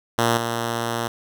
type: tone with level steps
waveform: 5% pulse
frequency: 116.8 Hz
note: A#2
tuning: 4 cents sharp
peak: -6 / -12 dBFS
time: 0.18-1.08 s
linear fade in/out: 5 ms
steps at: 0.37 s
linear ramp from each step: 2 ms
effects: none